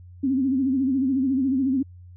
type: tone with vibrato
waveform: sine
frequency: 265.4 Hz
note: C4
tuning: 25 cents sharp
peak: -19 dBFS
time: 0.23-1.83 s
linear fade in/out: 10 ms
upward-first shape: sine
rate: 14 Hz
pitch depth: 92 cents each way
effects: added 89 Hz sine -42 dBFS peak until 2.16 s